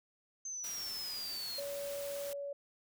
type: exponential sweep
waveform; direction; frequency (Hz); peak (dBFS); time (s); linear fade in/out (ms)
sine; down; 6290 to 4186; -39; 0.45-1.6; 5
type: noise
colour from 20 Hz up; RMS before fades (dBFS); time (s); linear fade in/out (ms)
white; -47; 0.64-2.33; 0
type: tone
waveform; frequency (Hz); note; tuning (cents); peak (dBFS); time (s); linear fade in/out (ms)
sine; 566; C#5; +36; -38; 1.58-2.53; 5
effects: none